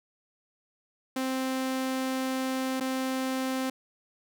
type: tone with dropouts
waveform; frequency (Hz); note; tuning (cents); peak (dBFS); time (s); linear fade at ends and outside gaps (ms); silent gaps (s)
sawtooth; 261.6; C4; 0; -24; 1.16-3.7; 5; 2.8-2.807
effects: none